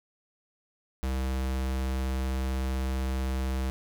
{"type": "tone", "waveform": "square", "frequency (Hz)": 65.41, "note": "C2", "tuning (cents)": 0, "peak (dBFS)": -28, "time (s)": [1.03, 3.7], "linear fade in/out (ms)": 0, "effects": []}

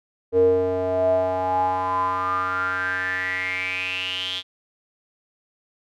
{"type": "tone with band-pass filter sweep", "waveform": "square", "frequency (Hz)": 92.5, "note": "F#2", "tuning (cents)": 0, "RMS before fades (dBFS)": -23, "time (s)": [0.32, 4.43], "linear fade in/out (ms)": 50, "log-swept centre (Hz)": [440, 3400], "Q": 9.6, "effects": []}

